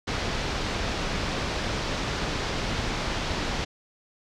pink low-pass noise, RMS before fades -29 dBFS, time 0.07-3.65 s, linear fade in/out 10 ms, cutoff 5600 Hz, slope 24 dB/octave, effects none

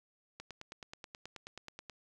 click train, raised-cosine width 0.2 ms, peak -28 dBFS, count 15, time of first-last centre 0.4-1.897 s, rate 9.35 Hz, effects none

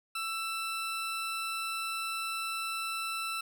20% pulse tone, 1330 Hz, E6, 15 cents sharp, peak -28 dBFS, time 0.15-3.41 s, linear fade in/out 5 ms, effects none

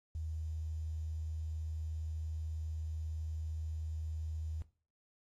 sine tone with quantisation, 79.1 Hz, D#2, 29 cents sharp, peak -37 dBFS, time 0.15-4.62 s, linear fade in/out 0 ms, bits 11, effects noise-tail reverb RT60 0.4 s tail -17 dB re dry + AAC 32 kbps

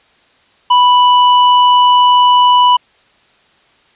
square tone, 987.8 Hz, B5, in tune, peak -6 dBFS, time 0.7-2.77 s, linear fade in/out 10 ms, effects white hiss -51 dBFS RMS until 3.95 s + resampled to 8000 Hz

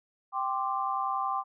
sine chord, G suspended fourth, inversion none, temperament just, 784 / 1045.3 / 1176 Hz, G5 / C6 / D6, 0 / -2 / +2 cents, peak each -32 dBFS, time 0.32-1.44 s, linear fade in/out 50 ms, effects none

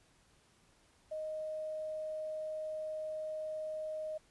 sine tone with quantisation, 622.3 Hz, D#5, in tune, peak -37 dBFS, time 1.11-4.18 s, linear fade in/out 10 ms, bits 11, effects pink hiss -68 dBFS RMS until 4.3 s + resampled to 24000 Hz

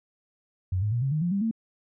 sine tone with pitch steps, 92.5 / 105.03 / 119.27 / 135.43 / 153.78 / 174.62 / 198.28 / 225.1 Hz, F#2 / G#2 / A#2 / C#3 / D#3 / F3 / G3 / A3, 0 / +20 / +40 / -40 / -20 / 0 / +20 / +40 cents, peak -23 dBFS, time 0.72-1.512 s, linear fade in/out 5 ms, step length 99 ms, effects none

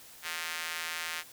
square tone with high-pass filter, 82.41 Hz, E2, in tune, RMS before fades -37 dBFS, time 0.22-1.24 s, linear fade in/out 50 ms, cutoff 1800 Hz, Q 1.3, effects white hiss -52 dBFS RMS until 1.32 s

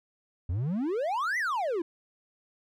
triangle exponential two-way sweep, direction up then down, 79.2 to 2052 to 317.3 Hz, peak -25 dBFS, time 0.49-1.82 s, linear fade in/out 5 ms, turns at 1.38 s, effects none

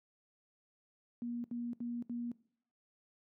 sine tone bursts, 238.5 Hz, A#3, 40 cents sharp, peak -36 dBFS, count 4, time 1.22-2.316 s, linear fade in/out 0 ms, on 220 ms, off 72 ms, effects noise-tail reverb RT60 0.6 s tail -20 dB re dry + high-pass 150 Hz 12 dB/octave

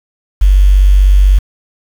sine tone with quantisation, 48 Hz, G1, 36 cents flat, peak -3 dBFS, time 0.41-1.39 s, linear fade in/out 10 ms, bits 5, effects none

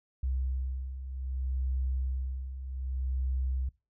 sine beating tone pair, 64.4 / 65.04 Hz, C2 / C2, -27 / -10 cents, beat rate 0.64 Hz, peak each -37 / -31 dBFS, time 0.23-3.69 s, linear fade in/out 5 ms, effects noise-tail reverb RT60 0.3 s tail -23 dB re dry

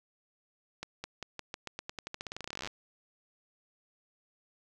accelerating click train, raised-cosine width 0.2 ms, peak -21 dBFS, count 30, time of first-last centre 0.83-2.674 s, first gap 210 ms, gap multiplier 0.89, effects none

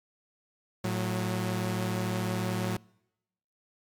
sawtooth tone pair together, 111.1 / 183.14 Hz, A2 / F#3, +17 / -17 cents, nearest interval major sixth, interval 866 cents, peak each -27 dBFS, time 0.84-2.77 s, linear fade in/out 5 ms, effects noise-tail reverb RT60 0.9 s tail -26 dB re dry + MP3 96 kbps

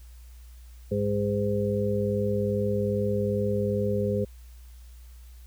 harmonic tone, 102.5 Hz, G#2, 22 cents flat, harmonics 1 / 2 / 4 / 5, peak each -29 / -29 / -29 / -29 dBFS, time 0.91-4.25 s, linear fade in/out 10 ms, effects added 60 Hz sine -44 dBFS peak until 5.46 s + white hiss -60 dBFS RMS until 5.46 s

